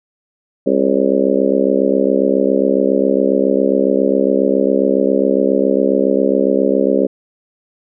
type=harmonic tone with a mistuned harmonic; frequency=67.3 Hz; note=C2; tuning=49 cents sharp; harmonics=3 / 4 / 5 / 6 / 7 / 8 / 9; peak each=-20 / -17 / -21 / -17 / -19 / -18 / -23 dBFS; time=0.66-7.07 s; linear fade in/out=10 ms; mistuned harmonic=9; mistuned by=-50 cents; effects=none